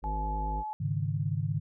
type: harmonic tone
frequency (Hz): 51.91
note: G#1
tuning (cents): 0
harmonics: 1 / 3 / 5 / 7 / 9 / 10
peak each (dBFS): -31 / -41 / -45 / -48 / -50 / -51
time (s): 0.02-0.64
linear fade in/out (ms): 50
type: tone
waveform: sine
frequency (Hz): 857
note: A5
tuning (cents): -46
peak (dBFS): -33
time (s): 0.04-0.73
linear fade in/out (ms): 0
type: chord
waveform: sine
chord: Ab suspended fourth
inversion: none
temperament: equal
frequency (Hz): 103.83 / 138.59 / 155.56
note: Ab2 / Db3 / Eb3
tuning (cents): 0 / 0 / 0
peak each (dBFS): -32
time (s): 0.8-1.6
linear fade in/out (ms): 10
effects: none